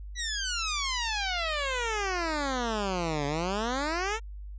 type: exponential two-way sweep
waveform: 10% pulse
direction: down then up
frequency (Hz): 1984 to 140 to 464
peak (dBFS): -20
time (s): 0.15-4.2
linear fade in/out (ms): 50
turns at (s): 3.26
effects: added 50 Hz sine -38 dBFS peak until 4.58 s + resampled to 16000 Hz